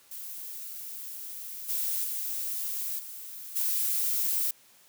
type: noise with level steps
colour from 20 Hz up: violet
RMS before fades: -40 / -30 / -33 / -42 / -28 dBFS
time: 0.11-4.51 s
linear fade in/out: 5 ms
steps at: 1.68 / 2.03 / 2.98 / 3.55 s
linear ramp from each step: 20 ms
effects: white hiss -59 dBFS RMS until 4.88 s + high-pass 80 Hz 12 dB/octave

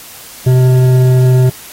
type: tone with hard clipping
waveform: sine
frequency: 127.7 Hz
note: C3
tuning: 42 cents flat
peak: -7 dBFS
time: 0.46-1.5 s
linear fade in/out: 10 ms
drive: 9 dB
effects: white hiss -33 dBFS RMS until 1.72 s + AAC 48 kbps

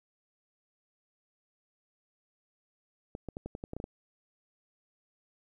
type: clicks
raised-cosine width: 2 ms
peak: -25 dBFS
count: 10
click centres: 3.151 / 3.287 / 3.369 / 3.46 / 3.551 / 3.639 / 3.734 / 3.766 / 3.801 / 3.841 s
effects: 11-bit

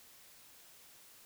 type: silence
effects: white hiss -59 dBFS RMS until 1.25 s

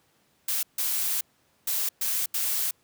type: noise bursts at uneven times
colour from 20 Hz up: blue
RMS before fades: -27 dBFS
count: 5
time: 0.48-0.63 / 0.78-1.21 / 1.67-1.89 / 2.01-2.26 / 2.34-2.71 s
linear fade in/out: 5 ms
effects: pink hiss -66 dBFS RMS until 2.83 s + high-pass 100 Hz 12 dB/octave

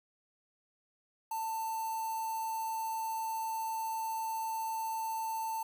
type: tone with notch filter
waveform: square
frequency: 892 Hz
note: A5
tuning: 23 cents sharp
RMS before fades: -36 dBFS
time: 1.31-5.63 s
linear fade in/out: 5 ms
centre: 3300 Hz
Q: 0.55
effects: 10-bit

